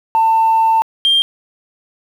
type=tone pair in turn; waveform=sine; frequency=895 / 3189 Hz; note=A5 / G7; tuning=+29 / +29 cents; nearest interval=octave + minor seventh; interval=2200 cents; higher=second; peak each=-8 dBFS; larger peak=neither; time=0.15-0.82 / 1.05-1.22 s; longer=first; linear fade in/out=0 ms; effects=tanh soft clip ceiling -6 dBFS + 7-bit